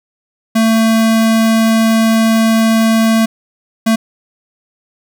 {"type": "tone bursts at uneven times", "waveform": "square", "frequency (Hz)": 223.9, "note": "A3", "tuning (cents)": 30, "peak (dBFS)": -9, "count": 2, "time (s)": [[0.55, 3.26], [3.86, 3.96]], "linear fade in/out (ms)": 10, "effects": []}